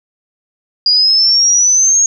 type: exponential sweep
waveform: sine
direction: up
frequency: 4834 to 6610 Hz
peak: -7 dBFS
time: 0.86-2.06 s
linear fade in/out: 2 ms
effects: none